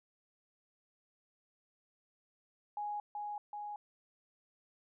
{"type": "tone with echo", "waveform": "sine", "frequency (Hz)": 830.6, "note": "G#5", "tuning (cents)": 0, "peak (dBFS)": -36, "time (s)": [2.77, 3], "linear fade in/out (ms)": 2, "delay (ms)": 380, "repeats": 2, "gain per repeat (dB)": -2, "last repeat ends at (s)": 3.76, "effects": []}